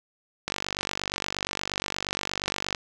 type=click train; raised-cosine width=0.2 ms; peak=-10 dBFS; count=111; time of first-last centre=0.48-2.748 s; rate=48.5 Hz; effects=none